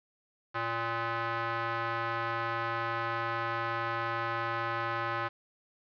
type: tone with band-pass filter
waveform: square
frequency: 115.6 Hz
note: A#2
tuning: 14 cents flat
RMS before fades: -33 dBFS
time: 0.54-5.29 s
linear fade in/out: 20 ms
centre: 1300 Hz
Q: 1.9
effects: resampled to 11025 Hz + 9-bit

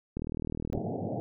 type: click train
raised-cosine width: 3 ms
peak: -21 dBFS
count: 25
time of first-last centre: 0.17-0.776 s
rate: 39.6 Hz
type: band-pass noise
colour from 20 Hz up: pink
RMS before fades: -34 dBFS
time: 0.73-1.2 s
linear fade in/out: 0 ms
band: 100 to 800 Hz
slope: 96 dB/octave
effects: none

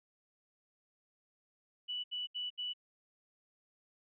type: tone bursts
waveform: sine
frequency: 2960 Hz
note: F#7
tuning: in tune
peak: -36 dBFS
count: 4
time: 1.88-2.736 s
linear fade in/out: 20 ms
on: 160 ms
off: 72 ms
effects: none

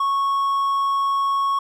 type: tone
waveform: triangle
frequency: 1104 Hz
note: C#6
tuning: 7 cents flat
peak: -16 dBFS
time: 0-1.59 s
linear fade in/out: 5 ms
effects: none

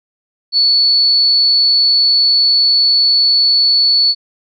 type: tone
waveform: sine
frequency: 4435 Hz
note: C#8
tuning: in tune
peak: -8 dBFS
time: 0.52-4.15 s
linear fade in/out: 50 ms
effects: none

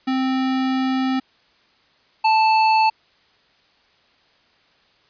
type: tone pair in turn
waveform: square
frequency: 261.6 / 879.9 Hz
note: C4 / A5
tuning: 0 / 0 cents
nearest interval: octave + major sixth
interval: 2100 cents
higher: second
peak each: -19 / -14 dBFS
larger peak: second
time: 0.07-1.2 / 2.24-2.9 s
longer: first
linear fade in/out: 10 ms
effects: white hiss -58 dBFS RMS until 5.09 s + resampled to 11025 Hz

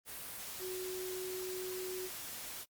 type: tone in noise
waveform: sine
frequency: 370 Hz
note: F#4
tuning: in tune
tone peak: -39 dBFS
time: 0.59-2.1 s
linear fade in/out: 50 ms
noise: white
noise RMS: -45 dBFS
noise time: 0.05-2.66 s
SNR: +3 dB
effects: noise-tail reverb RT60 0.1 s tail -24 dB re dry + Opus 32 kbps

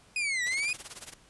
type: linear two-way sweep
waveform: 40% pulse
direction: down then up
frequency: 2514 to 1900 to 2514 Hz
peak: -27 dBFS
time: 0.16-0.73 s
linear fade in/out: 2 ms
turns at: 0.44 s
type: noise with tremolo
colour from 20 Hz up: white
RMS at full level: -40 dBFS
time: 0.46-1.14 s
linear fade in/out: 5 ms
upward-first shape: sine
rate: 18 Hz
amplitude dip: 90%
effects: pink hiss -59 dBFS RMS until 1.29 s + resampled to 24000 Hz

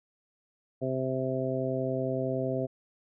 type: harmonic tone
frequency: 130.81 Hz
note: C3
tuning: in tune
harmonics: 1 / 2 / 3 / 4 / 5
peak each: -34 / -34 / -34 / -34 / -34 dBFS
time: 0.81-2.67 s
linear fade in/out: 20 ms
effects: none

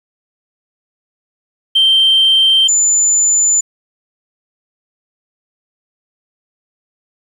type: tone pair in turn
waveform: sine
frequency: 3136 / 7040 Hz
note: G7 / A8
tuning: 0 / 0 cents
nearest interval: octave + major second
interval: 1400 cents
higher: second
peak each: -6 / -8 dBFS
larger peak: first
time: 1.75-2.68 / 2.68-3.61 s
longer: neither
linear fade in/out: 10 ms
effects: tanh soft clip ceiling -3 dBFS + 7-bit

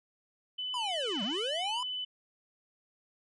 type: tone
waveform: sine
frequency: 3005 Hz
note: F#7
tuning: 26 cents sharp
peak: -33 dBFS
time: 0.58-2.05 s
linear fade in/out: 10 ms
type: linear two-way sweep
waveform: square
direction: down then up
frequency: 1025 to 185 to 1025 Hz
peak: -34 dBFS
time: 0.74-1.83 s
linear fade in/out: 2 ms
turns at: 1.23 s
effects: MP3 48 kbps

